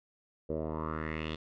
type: tone with low-pass filter sweep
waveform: 10% pulse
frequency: 78.4 Hz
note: D#2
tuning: 14 cents sharp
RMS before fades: -36 dBFS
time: 0.49-1.36 s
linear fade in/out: 10 ms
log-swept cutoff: 490 to 3600 Hz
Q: 3.9
effects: none